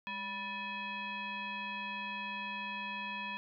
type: tone with frequency modulation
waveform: sine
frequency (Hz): 1757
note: A6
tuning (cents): -3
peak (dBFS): -37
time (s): 0.07-3.37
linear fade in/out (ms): 0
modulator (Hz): 777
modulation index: 1.7
effects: none